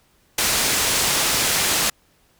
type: low-pass noise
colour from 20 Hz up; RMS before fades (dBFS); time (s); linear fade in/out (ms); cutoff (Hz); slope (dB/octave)
white; -20; 0.38-1.9; 5; 9100; 12
effects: pink hiss -60 dBFS RMS until 2.39 s